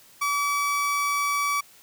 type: tone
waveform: 30% pulse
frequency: 1146 Hz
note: D6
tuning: 43 cents flat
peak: -20 dBFS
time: 0.21-1.61 s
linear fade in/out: 10 ms
effects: white hiss -53 dBFS RMS until 1.82 s